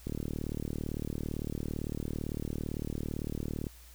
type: click train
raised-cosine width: 3 ms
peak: -22 dBFS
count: 137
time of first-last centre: 0.07-3.668 s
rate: 37.8 Hz
effects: added 60 Hz sine -52 dBFS peak until 3.94 s + white hiss -57 dBFS RMS until 3.94 s